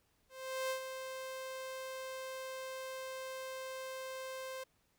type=tone with ADSR envelope; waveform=sawtooth; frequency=523.3 Hz; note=C5; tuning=in tune; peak=-30 dBFS; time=0.29-4.64 s; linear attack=410 ms; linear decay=97 ms; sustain=-8 dB; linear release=9 ms; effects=pink hiss -75 dBFS RMS until 4.98 s